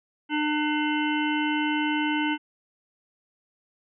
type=harmonic tone; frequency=300 Hz; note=D4; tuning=37 cents sharp; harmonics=1 / 3 / 5 / 7 / 9 / 10; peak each=-25 / -30 / -32 / -33 / -35 / -35 dBFS; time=0.29-2.38 s; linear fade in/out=50 ms; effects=none